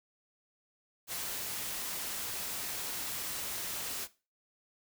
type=noise; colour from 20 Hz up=white; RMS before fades=-38 dBFS; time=1.07-4.08 s; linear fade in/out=50 ms; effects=noise-tail reverb RT60 0.3 s tail -17 dB re dry